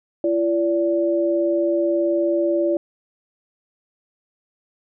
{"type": "tone pair together", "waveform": "sine", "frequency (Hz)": [339.4, 579], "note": ["F4", "D5"], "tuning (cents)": [-49, -25], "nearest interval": "major sixth", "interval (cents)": 924, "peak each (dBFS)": [-19, -20], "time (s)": [0.24, 2.77], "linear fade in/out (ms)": 2, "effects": []}